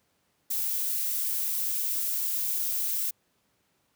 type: noise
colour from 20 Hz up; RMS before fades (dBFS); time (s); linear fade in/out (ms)
violet; -29; 0.5-3.11; 10
effects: pink hiss -71 dBFS RMS until 3.95 s + high-pass 100 Hz 12 dB/octave